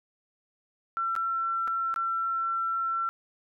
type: tone with dropouts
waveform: sine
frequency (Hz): 1349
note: E6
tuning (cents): +40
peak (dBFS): -26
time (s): 0.97-3.09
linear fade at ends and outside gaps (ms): 0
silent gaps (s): 1.153-1.163 / 1.675-1.679 / 1.941-1.961
effects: none